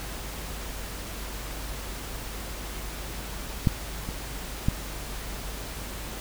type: clicks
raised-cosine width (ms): 5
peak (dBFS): -7 / -22 / -10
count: 3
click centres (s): 3.672 / 4.089 / 4.685
effects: added 50 Hz sine -37 dBFS peak until 6.2 s + pink hiss -38 dBFS RMS until 6.2 s